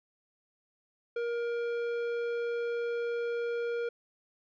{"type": "tone with tanh clipping", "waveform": "sine", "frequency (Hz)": 471.6, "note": "A#4", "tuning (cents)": 20, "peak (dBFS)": -32, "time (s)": [1.16, 3.89], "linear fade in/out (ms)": 5, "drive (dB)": 12, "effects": []}